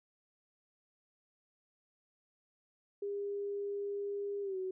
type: tone with pitch glide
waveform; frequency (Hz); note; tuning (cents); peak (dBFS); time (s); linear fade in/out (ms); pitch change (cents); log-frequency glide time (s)
sine; 403.9 to 374.7; G#4 to F#4; -48 to +22; -35; 3.02-4.71; 5; -130; 4.42-4.57
effects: none